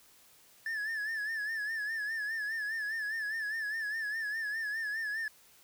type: tone with vibrato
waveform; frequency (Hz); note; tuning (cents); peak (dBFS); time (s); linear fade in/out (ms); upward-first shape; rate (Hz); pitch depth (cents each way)
triangle; 1744; A6; -16; -31; 0.66-5.28; 2; sine; 4.9; 80
effects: white hiss -61 dBFS RMS until 5.63 s